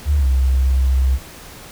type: tone with pitch glide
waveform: sine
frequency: 73 to 65.41 Hz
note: D2 to C2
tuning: -10 to 0 cents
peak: -12 dBFS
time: 0.05-1.19 s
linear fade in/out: 50 ms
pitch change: -190 cents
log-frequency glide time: 0.18-0.26 s
effects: pink hiss -38 dBFS RMS until 1.71 s